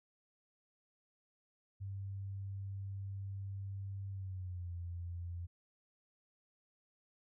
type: tone with pitch glide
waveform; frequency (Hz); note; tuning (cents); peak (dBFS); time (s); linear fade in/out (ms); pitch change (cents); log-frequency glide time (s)
sine; 98 to 86.81; G2 to F2; 0 to -10; -40; 1.8-5.47; 20; -210; 4.1-4.73
effects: none